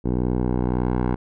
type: tone with low-pass filter sweep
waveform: 10% pulse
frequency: 61.74 Hz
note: B1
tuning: in tune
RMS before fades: -22 dBFS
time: 0.04-1.16 s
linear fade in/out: 20 ms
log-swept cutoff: 480 to 1100 Hz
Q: 0.98
effects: none